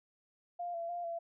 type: tone with pitch steps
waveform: sine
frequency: 700 / 676 / 698 / 676 Hz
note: F5 / E5 / F5 / E5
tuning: +4 / +43 / -1 / +43 cents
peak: -36 dBFS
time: 0.59-1.19 s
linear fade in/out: 10 ms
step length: 150 ms
effects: none